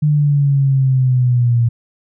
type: exponential sweep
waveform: sine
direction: down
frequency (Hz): 151.1 to 116.54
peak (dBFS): -10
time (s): 0.02-1.69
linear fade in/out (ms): 10
effects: none